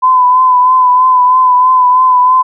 sine tone with vibrato, 1010 Hz, B5, 39 cents sharp, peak -4 dBFS, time 0.02-2.43 s, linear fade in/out 20 ms, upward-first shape triangle, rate 3.1 Hz, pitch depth 37 cents each way, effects none

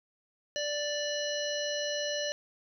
harmonic tone, 587.3 Hz, D5, in tune, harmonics 1 / 3 / 5 / 7 / 9 / 10, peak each -33 / -39 / -38 / -39 / -46 / -41 dBFS, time 0.56-2.32 s, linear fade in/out 0 ms, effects 11-bit

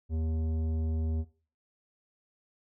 triangle tone with tanh clipping, 79.8 Hz, D#2, 44 cents sharp, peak -30 dBFS, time 0.09-1.25 s, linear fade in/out 50 ms, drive 16 dB, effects noise-tail reverb RT60 0.4 s tail -17 dB re dry

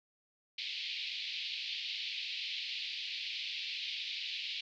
white band-pass noise, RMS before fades -40 dBFS, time 0.58-4.61 s, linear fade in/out 5 ms, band 2300 to 4400 Hz, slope 48 dB/octave, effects none

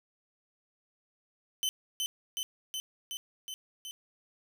sawtooth tone with echo, 3047 Hz, G7, 50 cents flat, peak -25 dBFS, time 1.63-1.69 s, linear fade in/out 0 ms, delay 370 ms, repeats 6, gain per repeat -2 dB, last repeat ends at 3.91 s, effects none

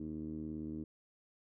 10% pulse tone with low-pass filter, 77.78 Hz, D#2, in tune, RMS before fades -42 dBFS, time 0-0.84 s, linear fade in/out 5 ms, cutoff 290 Hz, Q 4.1, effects none

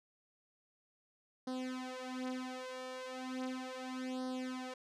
sawtooth tone with flanger, 256.4 Hz, C4, 35 cents flat, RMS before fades -42 dBFS, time 1.47-4.74 s, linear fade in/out 5 ms, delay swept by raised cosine 0.2 to 6.1 ms, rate 0.36 Hz, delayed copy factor +1, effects low-pass 7000 Hz 12 dB/octave

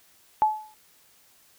sine tone with exponential decay, 860 Hz, A5, 40 cents flat, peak -14 dBFS, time 0.42-0.74 s, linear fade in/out 0 ms, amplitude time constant 68 ms, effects white hiss -59 dBFS RMS until 1.58 s

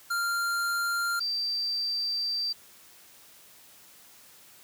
square / sine tone pair in turn, 1391 / 4679 Hz, F6 / D8, -7 / -7 cents, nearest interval octave + major sixth, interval 2100 cents, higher second, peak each -27 / -27 dBFS, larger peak neither, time 0.1-1.2 / 1.2-2.53 s, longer second, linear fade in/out 10 ms, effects white hiss -54 dBFS RMS until 4.63 s + high-pass 60 Hz 12 dB/octave

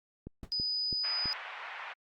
click train, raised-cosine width 3 ms, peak -28 dBFS, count 4, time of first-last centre 0.27-1.257 s, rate 3.04 Hz
brown noise with exponential decay, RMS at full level -38 dBFS, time 0.43-0.53 s, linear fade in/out 2 ms, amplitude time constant 20 ms
sine tone, 4978 Hz, D#8, in tune, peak -30 dBFS, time 0.52-1.33 s, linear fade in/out 0 ms
white band-pass noise, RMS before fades -43 dBFS, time 1.03-1.94 s, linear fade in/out 20 ms, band 700 to 2400 Hz, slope 24 dB/octave
effects Opus 48 kbps

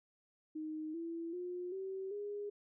sine tone with pitch steps, 311.1 / 333.4 / 357.4 / 383 / 410.5 Hz, D#4 / E4 / F4 / G4 / G#4, 0 / +20 / +40 / -40 / -20 cents, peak -39 dBFS, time 0.55-2.5 s, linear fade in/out 10 ms, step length 390 ms, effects none

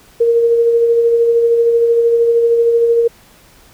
sine tone with tremolo, 466.2 Hz, A#4, in tune, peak -7 dBFS, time 0.2-3.08 s, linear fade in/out 10 ms, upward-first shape sine, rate 13 Hz, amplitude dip 35%, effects pink hiss -46 dBFS RMS until 3.73 s

